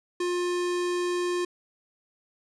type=tone; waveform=square; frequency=354.5 Hz; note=F4; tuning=26 cents sharp; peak=-26 dBFS; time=0.2-1.45 s; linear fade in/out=5 ms; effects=resampled to 22050 Hz